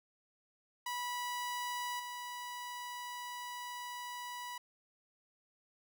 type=tone with level steps; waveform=sawtooth; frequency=979 Hz; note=B5; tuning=15 cents flat; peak=-33 / -38 dBFS; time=0.86-4.58 s; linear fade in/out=5 ms; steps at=1.99 s; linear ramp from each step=10 ms; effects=none